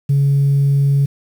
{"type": "tone", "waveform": "sine", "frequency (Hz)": 140, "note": "C#3", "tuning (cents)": 18, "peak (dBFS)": -9, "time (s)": [0.09, 1.06], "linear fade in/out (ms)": 10, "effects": ["tanh soft clip ceiling -8 dBFS", "7-bit"]}